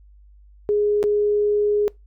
sine tone with dropouts, 415.3 Hz, G#4, in tune, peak -16 dBFS, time 0.69-1.88 s, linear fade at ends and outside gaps 0 ms, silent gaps 1.029-1.039 s, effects noise-tail reverb RT60 0.2 s tail -24 dB re dry + added 50 Hz sine -46 dBFS peak until 2.06 s

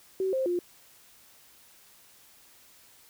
sine tone with pitch steps, 380.1 / 526 / 352.7 Hz, F#4 / C5 / F4, +47 / +9 / +17 cents, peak -25 dBFS, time 0.2-0.59 s, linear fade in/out 2 ms, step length 130 ms, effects white hiss -57 dBFS RMS until 3.09 s

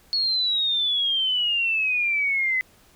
sine exponential sweep, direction down, 4374 to 2016 Hz, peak -20 dBFS, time 0.13-2.61 s, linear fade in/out 0 ms, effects pink hiss -56 dBFS RMS until 2.95 s

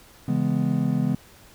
triangle chord, C# minor seventh, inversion none, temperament just, 138.59 / 166.31 / 207.9 / 249.5 Hz, C#3 / E3 / G#3 / B3, 0 / +16 / +2 / +18 cents, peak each -24 dBFS, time 0.28-1.15 s, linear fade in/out 5 ms, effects pink hiss -51 dBFS RMS until 1.54 s

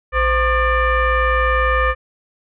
sine tone with frequency modulation, 634 Hz, D#5, 32 cents sharp, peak -13 dBFS, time 0.12-1.95 s, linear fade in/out 50 ms, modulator 575 Hz, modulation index 2.4, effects none

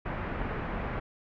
pink low-pass noise, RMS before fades -34 dBFS, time 0.05-1 s, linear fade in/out 10 ms, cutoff 2100 Hz, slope 24 dB/octave, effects none

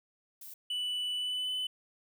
violet noise, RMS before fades -47 dBFS, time 0.41-0.54 s, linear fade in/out 5 ms
triangle tone with pitch glide, 2971 to 3012 Hz, F#7 to F#7, +6 to +30 cents, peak -30 dBFS, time 0.7-1.67 s, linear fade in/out 5 ms, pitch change +24 cents, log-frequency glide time 1.15-1.52 s
effects none

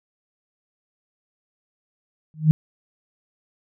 sine tone with exponential growth, 155.56 Hz, D#3, in tune, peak -6 dBFS, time 2.34-2.51 s, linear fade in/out 0 ms, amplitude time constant 35 ms, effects none

